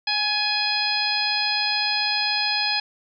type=harmonic tone with a mistuned harmonic; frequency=833 Hz; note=G#5; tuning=5 cents sharp; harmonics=1 / 2 / 3 / 4 / 5 / 6; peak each=-29 / -30 / -27 / -30 / -26 / -26 dBFS; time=0.07-2.8 s; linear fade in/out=5 ms; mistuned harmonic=2; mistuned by=+28 cents; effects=none